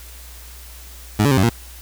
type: tone with pitch steps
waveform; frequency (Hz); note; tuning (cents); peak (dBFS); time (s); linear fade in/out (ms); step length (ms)
20% pulse; 105.3 / 143.1 / 132 / 94.5 / 117.2; G#2 / D3 / C3 / F#2 / A#2; +24 / -45 / +16 / +37 / +10; -8; 1.19-1.495; 5; 61
effects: added 60 Hz sine -38 dBFS peak until 1.81 s + white hiss -42 dBFS RMS until 1.81 s